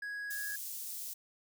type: tone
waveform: triangle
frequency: 1661.2 Hz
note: G#6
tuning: in tune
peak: -36 dBFS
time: 0.02-0.56 s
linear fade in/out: 5 ms
type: high-pass noise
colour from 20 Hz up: white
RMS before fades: -42 dBFS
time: 0.3-1.14 s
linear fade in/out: 10 ms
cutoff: 6300 Hz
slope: 12 dB/octave
effects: none